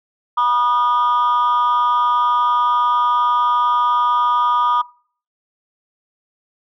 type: tone pair together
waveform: sine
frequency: 971 / 1222.3 Hz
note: B5 / D#6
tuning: -30 / -31 cents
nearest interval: major third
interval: 399 cents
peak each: -14 dBFS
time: 0.37-4.82 s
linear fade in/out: 10 ms
effects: noise-tail reverb RT60 0.5 s tail -24 dB re dry + tanh soft clip ceiling -10 dBFS